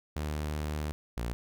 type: tone pair in turn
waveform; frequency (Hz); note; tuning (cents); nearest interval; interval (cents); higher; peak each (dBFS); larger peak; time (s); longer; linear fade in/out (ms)
sawtooth; 75.5 / 58.57; D2 / A#1; +48 / +9; major third; 439; first; -28; neither; 0.16-0.92 / 1.17-1.33; first; 0
effects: none